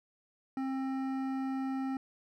triangle tone with hard clipping, 265.9 Hz, C4, 28 cents sharp, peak -34 dBFS, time 0.57-1.97 s, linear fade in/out 2 ms, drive 16 dB, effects none

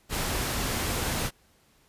pink noise, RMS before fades -29 dBFS, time 0.09-1.31 s, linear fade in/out 50 ms, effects pink hiss -63 dBFS RMS until 1.88 s + resampled to 32000 Hz

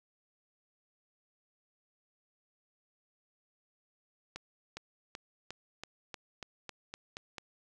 accelerating click train, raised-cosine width 0.2 ms, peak -24 dBFS, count 11, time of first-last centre 4.36-7.382 s, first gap 410 ms, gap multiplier 0.93, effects none

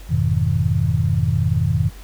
sine chord, F half-diminished seventh, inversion none, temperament just, 87.31 / 104.77 / 125.72 / 157.15 Hz, F2 / Ab2 / Cb3 / Eb3, 0 / +16 / +31 / +18 cents, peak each -21 dBFS, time 0.09-1.9 s, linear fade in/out 20 ms, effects added 47 Hz sine -36 dBFS peak until 2.03 s + pink hiss -45 dBFS RMS until 2.03 s

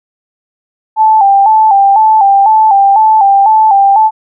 sine tone with vibrato, 831 Hz, G#5, 1 cent sharp, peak -3 dBFS, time 0.96-4.11 s, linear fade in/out 50 ms, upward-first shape square, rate 2 Hz, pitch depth 85 cents each way, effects none

